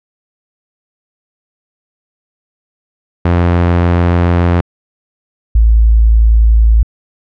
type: tone pair in turn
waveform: sawtooth / sine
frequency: 86.9 / 55.4 Hz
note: F2 / A1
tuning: -8 / +13 cents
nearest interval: minor sixth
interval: 779 cents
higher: first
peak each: -4 dBFS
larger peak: neither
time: 3.25-4.61 / 5.55-6.83 s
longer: first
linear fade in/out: 5 ms
effects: low-pass 2000 Hz 12 dB/octave